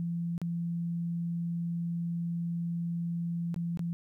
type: tone with dropouts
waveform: sine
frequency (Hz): 170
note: F3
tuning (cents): -46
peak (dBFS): -30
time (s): 0-3.93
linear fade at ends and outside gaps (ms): 0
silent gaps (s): 0.379-0.416 / 3.543-3.562 / 3.773-3.793
effects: 12-bit